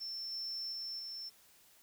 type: tone with level steps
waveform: sine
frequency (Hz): 5370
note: E8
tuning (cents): +31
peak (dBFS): -38 / -36 / -38 / -41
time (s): 0-1.3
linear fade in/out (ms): 20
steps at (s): 0.32 / 0.72 / 0.99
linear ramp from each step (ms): 5
effects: tanh soft clip ceiling -36 dBFS + white hiss -64 dBFS RMS until 1.82 s